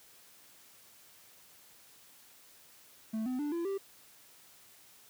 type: tone with pitch steps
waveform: triangle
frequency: 220 / 254.2 / 293.7 / 339.3 / 392 Hz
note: A3 / C4 / D4 / F4 / G4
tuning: 0 / -50 / 0 / -50 / 0 cents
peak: -30 dBFS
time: 3.13-3.78 s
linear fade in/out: 10 ms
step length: 130 ms
effects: white hiss -59 dBFS RMS until 5.09 s + high-pass 60 Hz 12 dB/octave